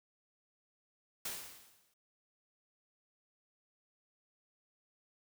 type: noise with exponential decay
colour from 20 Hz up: white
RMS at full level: -38 dBFS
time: 1.25-1.94 s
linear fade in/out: 5 ms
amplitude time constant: 150 ms
effects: none